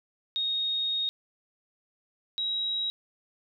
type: tone pair in turn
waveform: sine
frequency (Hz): 3729 / 3840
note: A#7 / B7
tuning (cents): 0 / -49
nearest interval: minor second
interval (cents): 51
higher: second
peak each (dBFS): -26 / -27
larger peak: first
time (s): 0.36-1.09 / 2.38-2.9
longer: first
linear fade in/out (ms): 0
effects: none